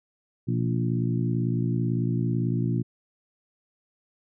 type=harmonic tone with a mistuned harmonic; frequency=58 Hz; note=A#1; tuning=8 cents flat; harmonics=2 / 3 / 4 / 5 / 6; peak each=-25 / -29 / -31 / -33 / -35 dBFS; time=0.47-2.83 s; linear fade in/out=20 ms; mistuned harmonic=2; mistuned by=+100 cents; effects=none